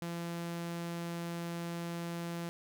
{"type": "tone", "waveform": "sawtooth", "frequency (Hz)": 170.3, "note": "F3", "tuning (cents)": -43, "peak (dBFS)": -33, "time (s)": [0.02, 2.49], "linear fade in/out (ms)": 0, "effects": []}